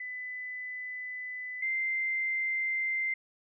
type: tone pair in turn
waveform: sine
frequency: 2002 / 2085 Hz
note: B6 / C7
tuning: +23 / -7 cents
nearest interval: minor second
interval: 70 cents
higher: second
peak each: -36 / -28 dBFS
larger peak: second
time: 0-1.62 / 1.62-3.14 s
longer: first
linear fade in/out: 5 ms
effects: none